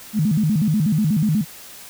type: tone with vibrato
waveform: sine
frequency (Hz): 181.8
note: F#3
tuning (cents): -30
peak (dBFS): -15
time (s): 0.13-1.45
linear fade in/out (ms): 50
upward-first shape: square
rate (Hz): 8.2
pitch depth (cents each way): 280
effects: white hiss -40 dBFS RMS until 1.89 s